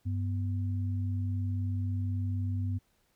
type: tone pair together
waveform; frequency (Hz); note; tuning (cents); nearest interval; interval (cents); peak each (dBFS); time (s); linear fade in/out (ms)
sine; 96.88 / 246.9; G2 / B3; -20 / 0; octave + major third; 1620; -29 / -39; 0.05-2.79; 20
effects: pink hiss -72 dBFS RMS until 3.15 s